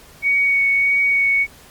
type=tone with vibrato; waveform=sine; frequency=2234 Hz; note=C#7; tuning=13 cents sharp; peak=-13 dBFS; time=0.22-1.47 s; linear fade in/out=50 ms; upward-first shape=sine; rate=1.6 Hz; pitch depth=10 cents each way; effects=pink hiss -45 dBFS RMS until 1.7 s + MP3 96 kbps